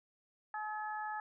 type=harmonic tone; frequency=426.8 Hz; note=G#4; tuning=47 cents sharp; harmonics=2 / 3 / 4; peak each=-39 / -45 / -44 dBFS; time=0.54-1.2 s; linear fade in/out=2 ms; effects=none